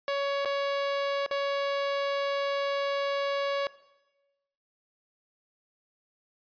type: tone with dropouts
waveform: sawtooth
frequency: 560 Hz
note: C#5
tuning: 18 cents sharp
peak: -23 dBFS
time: 0.08-3.67 s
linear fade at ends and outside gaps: 1 ms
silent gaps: 0.449-0.456 / 1.263-1.311 s
effects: noise-tail reverb RT60 1.0 s tail -18 dB re dry + resampled to 11025 Hz